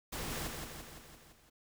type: noise with echo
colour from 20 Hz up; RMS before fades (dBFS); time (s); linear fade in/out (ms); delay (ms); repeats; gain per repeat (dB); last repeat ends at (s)
pink; -40; 0.12-0.48; 10; 170; 6; -4; 1.5
effects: none